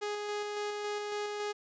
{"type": "tone with tremolo", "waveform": "sawtooth", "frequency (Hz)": 415.3, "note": "G#4", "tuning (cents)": 0, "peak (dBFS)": -29, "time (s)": [0.01, 1.53], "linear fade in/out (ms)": 20, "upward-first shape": "square", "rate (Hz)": 3.6, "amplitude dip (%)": 25, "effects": ["resampled to 16000 Hz"]}